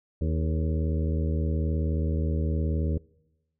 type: harmonic tone with a mistuned harmonic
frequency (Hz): 79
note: D#2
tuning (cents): +27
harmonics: 1 / 2 / 3 / 4 / 5 / 6 / 7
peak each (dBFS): -25 / -31 / -35 / -37 / -39 / -41 / -42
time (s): 0.21-2.98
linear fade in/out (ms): 5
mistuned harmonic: 5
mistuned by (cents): +66
effects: noise-tail reverb RT60 1.0 s tail -24 dB re dry